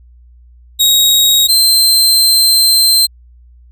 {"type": "tone pair in turn", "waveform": "sawtooth", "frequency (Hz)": [3787, 4125], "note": ["A#7", "C8"], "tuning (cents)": [27, -25], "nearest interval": "minor second", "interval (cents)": 148, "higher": "second", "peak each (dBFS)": -4, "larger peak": "neither", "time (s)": [[0.79, 1.48], [1.48, 3.07]], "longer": "second", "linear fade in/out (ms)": 20, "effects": ["added 60 Hz sine -39 dBFS peak until 3.71 s"]}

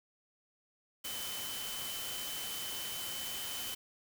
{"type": "tone in noise", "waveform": "sine", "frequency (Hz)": 3049, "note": "G7", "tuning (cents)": -49, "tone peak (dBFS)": -43, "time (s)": [1.04, 3.75], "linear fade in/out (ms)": 10, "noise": "white", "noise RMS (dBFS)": -41, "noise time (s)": [1.04, 3.75], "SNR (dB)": -5, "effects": []}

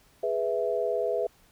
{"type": "chord", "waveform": "sine", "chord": "E major", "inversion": "first", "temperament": "equal", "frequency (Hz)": [415.3, 493.9, 659.3], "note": ["G#4", "B4", "E5"], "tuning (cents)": [0, 0, 0], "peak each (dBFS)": [-30, -29, -29], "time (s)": [0.23, 1.27], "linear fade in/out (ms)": 5, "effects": ["pink hiss -61 dBFS RMS until 1.51 s"]}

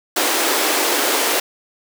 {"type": "high-pass noise", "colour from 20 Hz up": "pink", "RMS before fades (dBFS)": -18, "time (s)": [0.16, 1.4], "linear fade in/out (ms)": 5, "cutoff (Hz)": 290, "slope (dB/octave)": 48, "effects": []}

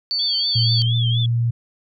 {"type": "tone", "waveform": "sine", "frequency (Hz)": 4500, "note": "C#8", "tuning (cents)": 25, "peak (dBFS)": -19, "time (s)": [0.11, 0.82], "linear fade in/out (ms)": 0}
{"type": "tone with vibrato", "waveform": "sine", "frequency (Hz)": 3322, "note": "G#7", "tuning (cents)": 0, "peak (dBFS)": -23, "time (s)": [0.19, 1.26], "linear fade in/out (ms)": 5, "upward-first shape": "triangle", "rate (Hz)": 4.2, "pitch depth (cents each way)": 130}
{"type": "tone with pitch glide", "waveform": "sine", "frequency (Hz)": [115.7, 117.65], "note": ["A#2", "A#2"], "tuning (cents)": [-13, 16], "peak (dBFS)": -16, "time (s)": [0.55, 1.51], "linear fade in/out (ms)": 10, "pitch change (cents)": 29, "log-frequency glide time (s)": [0.73, 0.96]}
{"effects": []}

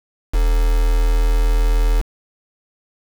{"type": "tone with quantisation", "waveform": "sine", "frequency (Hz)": 40.3, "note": "E1", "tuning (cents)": -38, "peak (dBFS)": -12, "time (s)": [0.33, 2.02], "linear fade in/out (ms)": 20, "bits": 4, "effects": []}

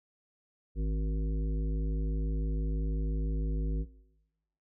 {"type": "harmonic tone with a mistuned harmonic", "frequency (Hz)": 53, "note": "G#1", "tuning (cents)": 36, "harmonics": [1, 3, 5, 7, 9], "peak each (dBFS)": [-28, -38, -42, -46, -48], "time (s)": [0.75, 3.86], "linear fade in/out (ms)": 50, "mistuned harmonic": 9, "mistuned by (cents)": -26, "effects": ["noise-tail reverb RT60 1.0 s tail -20 dB re dry"]}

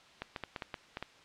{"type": "clicks", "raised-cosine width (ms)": 0.3, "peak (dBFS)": -21, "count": 8, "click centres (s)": [0.22, 0.362, 0.437, 0.562, 0.622, 0.742, 0.971, 1.026], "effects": ["white hiss -58 dBFS RMS until 1.24 s", "low-pass 4000 Hz 12 dB/octave"]}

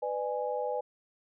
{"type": "chord", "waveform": "sine", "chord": "G# diminished", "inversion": "first", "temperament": "just", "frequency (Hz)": [498.4, 598, 830.6], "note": ["B4", "D5", "G#5"], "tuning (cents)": [16, 31, 0], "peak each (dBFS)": [-33, -35, -35], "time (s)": [0.02, 0.81], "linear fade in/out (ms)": 10, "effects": []}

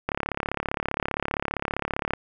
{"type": "click train", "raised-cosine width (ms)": 0.5, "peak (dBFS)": -10, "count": 73, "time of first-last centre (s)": [0.09, 2.135], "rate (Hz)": 35.2, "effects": []}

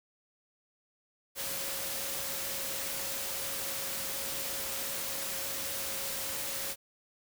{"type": "tone in noise", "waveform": "sine", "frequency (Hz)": 546, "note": "C#5", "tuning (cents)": -26, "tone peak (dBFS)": -47, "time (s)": [1.35, 6.76], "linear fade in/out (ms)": 50, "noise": "white", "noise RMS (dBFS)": -36, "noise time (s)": [1.35, 6.76], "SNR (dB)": -14, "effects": []}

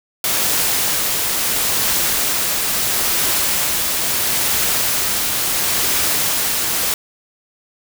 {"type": "noise with tremolo", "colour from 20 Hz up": "white", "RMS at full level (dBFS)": -17, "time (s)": [0.24, 6.94], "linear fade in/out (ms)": 2, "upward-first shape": "triangle", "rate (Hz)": 0.74, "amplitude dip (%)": 25, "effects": []}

